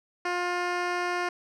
10% pulse tone with low-pass filter, 354.6 Hz, F4, 26 cents sharp, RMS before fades -29 dBFS, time 0.25-1.29 s, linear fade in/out 5 ms, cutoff 4900 Hz, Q 0.56, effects none

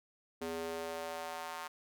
square tone with high-pass filter sweep, 82.41 Hz, E2, in tune, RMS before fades -41 dBFS, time 0.41-1.68 s, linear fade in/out 10 ms, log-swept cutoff 330 to 1000 Hz, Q 2.1, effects none

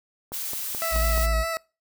click train, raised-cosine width 1 ms, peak -23 dBFS, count 5, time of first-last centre 0.32-1.177 s, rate 4.67 Hz
blue noise, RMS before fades -31 dBFS, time 0.32-1.27 s, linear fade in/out 20 ms
20% pulse tone with vibrato, 653 Hz, E5, 17 cents flat, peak -21 dBFS, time 0.82-1.57 s, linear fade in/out 0 ms, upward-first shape square, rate 4.9 Hz, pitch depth 18 cents each way
triangle tone, 55 Hz, A1, in tune, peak -19 dBFS, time 0.91-1.45 s, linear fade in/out 50 ms
effects noise-tail reverb RT60 0.3 s tail -24 dB re dry

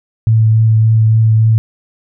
sine tone with vibrato, 110.9 Hz, A2, 14 cents sharp, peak -6 dBFS, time 0.27-1.58 s, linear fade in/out 0 ms, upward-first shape triangle, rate 3.5 Hz, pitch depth 15 cents each way, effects none

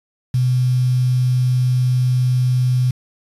sine tone with quantisation, 126.3 Hz, B2, 39 cents sharp, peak -13 dBFS, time 0.34-2.91 s, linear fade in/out 5 ms, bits 6, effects resampled to 32000 Hz

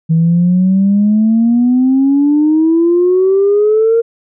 sine exponential sweep, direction up, 160 to 466.2 Hz, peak -6 dBFS, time 0.09-4.02 s, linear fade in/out 20 ms, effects tanh soft clip ceiling -3 dBFS

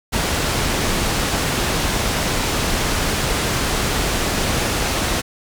pink low-pass noise, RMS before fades -20 dBFS, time 0.12-5.22 s, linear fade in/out 20 ms, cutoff 9500 Hz, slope 12 dB/octave, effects none

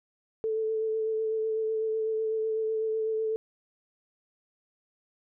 sine tone with vibrato, 440 Hz, A4, in tune, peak -26 dBFS, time 0.44-3.36 s, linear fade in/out 0 ms, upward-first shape sine, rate 8 Hz, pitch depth 17 cents each way, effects none

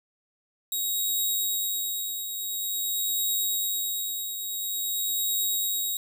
5% pulse tone with tremolo, 3799 Hz, A#7, 32 cents sharp, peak -16 dBFS, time 0.72-5.97 s, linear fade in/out 2 ms, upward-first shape triangle, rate 0.48 Hz, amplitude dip 60%, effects none

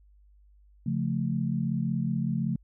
sine chord, Db augmented, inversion none, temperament equal, 138.59 / 174.61 / 220 Hz, Db3 / F3 / A3, 0 / 0 / 0 cents, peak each -30 dBFS, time 0.86-2.56 s, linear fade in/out 5 ms, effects added 50 Hz sine -55 dBFS peak until 2.63 s

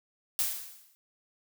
blue noise with exponential decay, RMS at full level -26 dBFS, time 0.39-0.95 s, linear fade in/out 0 ms, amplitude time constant 120 ms, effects none

